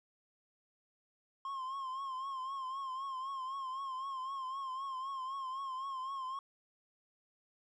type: tone with vibrato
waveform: triangle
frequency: 1064 Hz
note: C6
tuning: 29 cents sharp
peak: -36 dBFS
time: 1.45-6.39 s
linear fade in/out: 2 ms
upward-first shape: triangle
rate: 3.9 Hz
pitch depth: 77 cents each way
effects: resampled to 22050 Hz